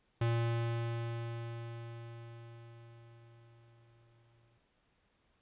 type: tone with exponential decay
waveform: square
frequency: 116.54 Hz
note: A#2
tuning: in tune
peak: -29 dBFS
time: 0.21-4.58 s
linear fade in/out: 5 ms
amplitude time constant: 950 ms
effects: pink hiss -74 dBFS RMS until 5.41 s + resampled to 8000 Hz